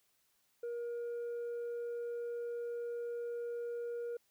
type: tone with tanh clipping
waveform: sine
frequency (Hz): 474.1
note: A#4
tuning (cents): +29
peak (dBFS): -38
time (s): 0.63-4.17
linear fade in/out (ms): 5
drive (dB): 2
effects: white hiss -75 dBFS RMS until 4.3 s